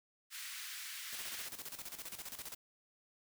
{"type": "high-pass noise", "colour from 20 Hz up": "pink", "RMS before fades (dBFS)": -46, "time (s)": [0.3, 1.5], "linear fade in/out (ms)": 50, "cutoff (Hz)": 1600, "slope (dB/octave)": 24}
{"type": "noise with tremolo", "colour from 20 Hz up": "white", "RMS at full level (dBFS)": -45, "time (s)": [1.12, 2.55], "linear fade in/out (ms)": 10, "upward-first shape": "square", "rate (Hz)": 15, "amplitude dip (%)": 70}
{"effects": []}